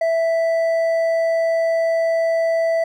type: tone with hard clipping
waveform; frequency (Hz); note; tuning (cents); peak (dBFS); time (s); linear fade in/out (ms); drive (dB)
triangle; 659.3; E5; 0; -17; 0.01-2.84; 5; 8
effects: none